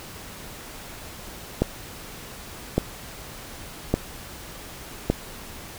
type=click train; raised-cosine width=2 ms; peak=-5 dBFS; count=4; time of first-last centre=1.62-5.1 s; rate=0.862 Hz; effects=pink hiss -40 dBFS RMS until 5.78 s